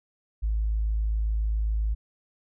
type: tone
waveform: sine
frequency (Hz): 53.7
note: A1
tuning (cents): -41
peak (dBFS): -22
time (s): 0.42-1.95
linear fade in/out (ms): 20
effects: tanh soft clip ceiling -18 dBFS